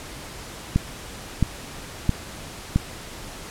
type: click train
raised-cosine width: 5 ms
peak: -5 dBFS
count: 4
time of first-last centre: 0.76-2.76 s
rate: 1.5 Hz
effects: pink hiss -38 dBFS RMS until 3.5 s + low-pass 11000 Hz 12 dB/octave